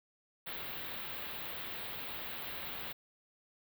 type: band-stop noise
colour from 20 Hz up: white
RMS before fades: -42 dBFS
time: 0.46-2.93 s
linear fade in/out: 10 ms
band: 4000 to 15000 Hz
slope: 48 dB/octave
effects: none